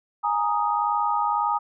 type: chord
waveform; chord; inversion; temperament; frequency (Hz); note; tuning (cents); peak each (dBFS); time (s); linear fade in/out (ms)
sine; Ab suspended second; none; equal; 830.6 / 932.3 / 1244.5; Ab5 / Bb5 / Eb6; 0 / 0 / 0; -25; 0.23-1.59; 20
effects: none